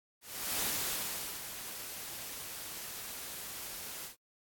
white noise with ADSR envelope, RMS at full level -33 dBFS, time 0.21-4.16 s, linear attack 400 ms, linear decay 790 ms, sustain -10 dB, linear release 110 ms, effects AAC 64 kbps

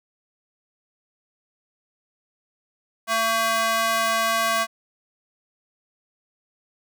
square tone with high-pass filter, 225.5 Hz, A3, 43 cents sharp, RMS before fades -22 dBFS, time 3.07-4.67 s, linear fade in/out 50 ms, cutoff 960 Hz, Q 1.5, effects none

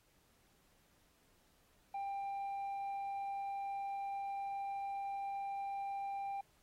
sine tone with tanh clipping, 793 Hz, G5, 20 cents sharp, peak -39 dBFS, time 1.94-6.41 s, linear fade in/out 5 ms, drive 3 dB, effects pink hiss -72 dBFS RMS until 6.62 s + AAC 48 kbps

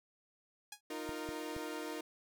5% pulse tone with exponential decay, 830.6 Hz, G#5, in tune, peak -30 dBFS, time 0.72-0.81 s, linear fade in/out 5 ms, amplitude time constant 18 ms
sawtooth chord, Eb suspended second, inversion none, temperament equal with one note detuned, 308.3 / 349.2 / 466.2 Hz, Eb4 / F4 / Bb4, -16 / 0 / 0 cents, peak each -39 / -42 / -41 dBFS, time 0.9-2.01 s, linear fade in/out 5 ms
clicks, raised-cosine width 5 ms, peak -35 dBFS, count 3, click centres 1.092 / 1.29 / 1.565 s
effects none

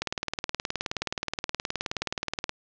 click train, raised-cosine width 0.2 ms, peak -11 dBFS, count 48, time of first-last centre 0.02-2.494 s, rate 19 Hz, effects resampled to 16000 Hz + 7-bit

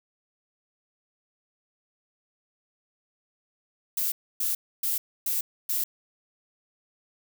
violet noise bursts, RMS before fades -27 dBFS, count 5, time 3.97-5.84 s, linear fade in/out 5 ms, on 150 ms, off 280 ms, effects none

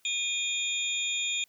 sine tone cluster, 2463 / 3291 / 3640 / 7020 Hz, D#7 / G#7 / A#7 / A8, -18 / -16 / -42 / -5 cents, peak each -31 / -36 / -33 / -35 dBFS, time 0.05-1.44 s, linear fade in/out 2 ms, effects white hiss -67 dBFS RMS until 1.48 s + high-pass 100 Hz 12 dB/octave

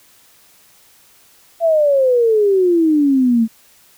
sine exponential sweep, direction down, 682 to 220 Hz, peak -10 dBFS, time 1.6-3.48 s, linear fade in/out 50 ms, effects white hiss -50 dBFS RMS until 3.97 s

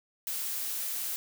blue noise with high-pass filter sweep, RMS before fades -34 dBFS, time 0.27-1.16 s, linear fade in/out 0 ms, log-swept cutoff 210 to 340 Hz, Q 1.5, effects none

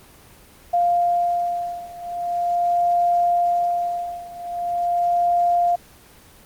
sine beating tone pair, 698.5 / 698.92 Hz, F5 / F5, 0 / +1 cents, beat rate 0.42 Hz, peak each -20 / -22 dBFS, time 0.73-5.76 s, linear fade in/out 10 ms, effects pink hiss -48 dBFS RMS until 6.45 s + Opus 24 kbps

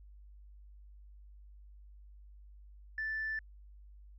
sine tone, 1760 Hz, A6, in tune, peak -33 dBFS, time 2.98-3.39 s, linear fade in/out 2 ms, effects tanh soft clip ceiling -30 dBFS + added 50 Hz sine -52 dBFS peak until 4.18 s

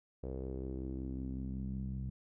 sawtooth tone with low-pass filter sweep, 65.41 Hz, C2, in tune, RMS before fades -40 dBFS, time 0.23-2.1 s, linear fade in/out 5 ms, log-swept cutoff 490 to 160 Hz, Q 3.6, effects none

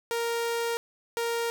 sawtooth tone pair in turn, 466.2 / 466.2 Hz, A#4 / A#4, 0 / 0 cents, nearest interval unison, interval 0 cents, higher neither, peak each -23 dBFS, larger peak neither, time 0.11-0.77 / 1.17-1.5 s, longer first, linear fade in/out 0 ms, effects none

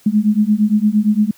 sine beating tone pair, 206.9 / 215.6 Hz, G#3 / A3, -6 / -35 cents, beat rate 8.7 Hz, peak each -14 / -14 dBFS, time 0.06-1.31 s, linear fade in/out 5 ms, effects white hiss -50 dBFS RMS until 1.37 s + high-pass 80 Hz 12 dB/octave

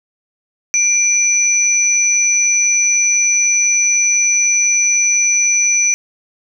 sine tone pair together, 2362 / 5952 Hz, D7 / F#8, +9 / +9 cents, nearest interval octave + major third, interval 1600 cents, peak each -16 / -12 dBFS, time 0.74-5.94 s, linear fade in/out 0 ms, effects none

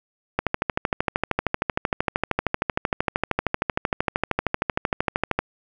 click train, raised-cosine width 0.5 ms, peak -5 dBFS, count 66, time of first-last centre 0.39-5.39 s, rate 13 Hz, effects none

